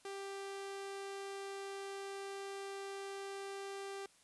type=tone; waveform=sawtooth; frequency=393.7 Hz; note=G4; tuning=8 cents sharp; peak=-39 dBFS; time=0.05-4.06 s; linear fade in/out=2 ms; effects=white hiss -67 dBFS RMS until 4.23 s + resampled to 24000 Hz